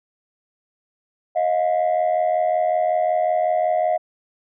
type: tone pair together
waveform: sine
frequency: 628.6 / 714 Hz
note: D#5 / F5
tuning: +18 / +38 cents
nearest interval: major second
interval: 220 cents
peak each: -18 dBFS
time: 1.35-3.98 s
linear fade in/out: 20 ms
effects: tanh soft clip ceiling -13 dBFS